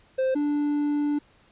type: tone pair in turn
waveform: triangle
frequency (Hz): 523 / 292.9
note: C5 / D4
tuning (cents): -1 / -5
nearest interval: minor seventh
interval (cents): 1004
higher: first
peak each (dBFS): -19 / -20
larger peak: first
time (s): 0.18-0.35 / 0.35-1.19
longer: second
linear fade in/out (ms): 10
effects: pink hiss -59 dBFS RMS until 1.51 s + resampled to 8000 Hz

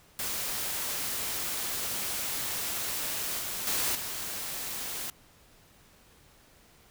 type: noise with level steps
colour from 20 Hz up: white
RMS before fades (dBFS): -33 / -35 / -29 / -36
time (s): 0.19-5.1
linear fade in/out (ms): 2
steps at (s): 3.39 / 3.67 / 3.95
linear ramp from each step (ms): 2
effects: pink hiss -59 dBFS RMS until 6.9 s

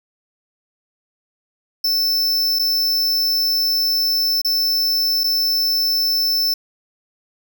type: tone with dropouts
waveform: square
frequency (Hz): 5300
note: E8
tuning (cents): +9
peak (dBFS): -16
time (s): 1.84-6.54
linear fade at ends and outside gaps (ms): 5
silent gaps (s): 2.589-2.593 / 4.417-4.447 / 5.236-5.24
effects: none

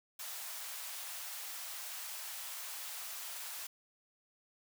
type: high-pass noise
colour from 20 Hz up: white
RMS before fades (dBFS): -44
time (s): 0.19-3.67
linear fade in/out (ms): 5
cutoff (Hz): 650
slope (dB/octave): 24
effects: none

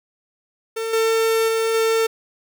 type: tone with level steps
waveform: 45% pulse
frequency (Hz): 449.4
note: A4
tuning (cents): +37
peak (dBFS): -23 / -16 / -18 / -16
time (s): 0.76-2.07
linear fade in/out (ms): 10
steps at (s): 0.93 / 1.48 / 1.74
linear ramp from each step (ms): 5
effects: none

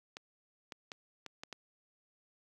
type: clicks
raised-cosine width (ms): 0.2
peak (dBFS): -26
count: 6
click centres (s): 0.169 / 0.722 / 0.918 / 1.263 / 1.435 / 1.527
effects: high-pass 150 Hz 12 dB/octave + 11-bit

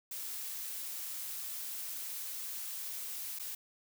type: noise with dropouts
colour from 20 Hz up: blue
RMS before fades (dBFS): -41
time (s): 0.11-3.55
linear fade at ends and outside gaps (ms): 5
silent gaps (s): 3.389-3.395
effects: none

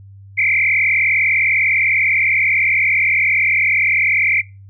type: tone with frequency modulation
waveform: sine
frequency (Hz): 2211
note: C#7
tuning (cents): -5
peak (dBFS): -12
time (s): 0.37-4.42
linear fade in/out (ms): 20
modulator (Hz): 40.2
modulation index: 4
effects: noise-tail reverb RT60 0.3 s tail -23 dB re dry + added 98 Hz sine -37 dBFS peak until 4.69 s

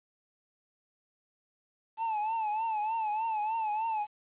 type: tone with vibrato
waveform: triangle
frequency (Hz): 873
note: A5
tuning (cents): -14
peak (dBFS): -27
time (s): 1.97-4.07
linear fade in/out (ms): 50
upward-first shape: triangle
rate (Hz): 3.3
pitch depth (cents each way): 95
effects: resampled to 8000 Hz + 10-bit

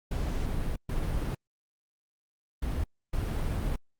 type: noise bursts at uneven times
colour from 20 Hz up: brown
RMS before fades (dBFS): -30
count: 4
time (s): 0.11-0.76 / 0.89-1.35 / 2.62-2.84 / 3.13-3.76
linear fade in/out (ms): 5
effects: Opus 48 kbps

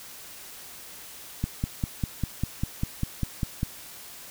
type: click train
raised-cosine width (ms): 5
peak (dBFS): -13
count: 12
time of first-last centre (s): 1.44-3.631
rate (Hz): 5.02
effects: white hiss -44 dBFS RMS until 4.3 s

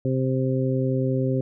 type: harmonic tone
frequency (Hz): 130.81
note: C3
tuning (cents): 0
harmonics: 1 / 2 / 3 / 4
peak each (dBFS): -23 / -26 / -28 / -29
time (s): 0.05-1.41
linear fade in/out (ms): 2
effects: none

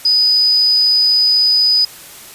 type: tone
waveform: sine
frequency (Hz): 4978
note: D#8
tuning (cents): 0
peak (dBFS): -9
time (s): 0.05-1.85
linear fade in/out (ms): 5
effects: white hiss -36 dBFS RMS until 2.34 s + resampled to 32000 Hz

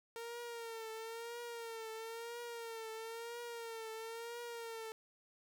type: tone with vibrato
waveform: sawtooth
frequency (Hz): 459.3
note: A#4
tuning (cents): -26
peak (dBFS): -40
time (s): 0.16-4.92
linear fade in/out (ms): 0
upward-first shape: triangle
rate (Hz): 1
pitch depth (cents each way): 71
effects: none

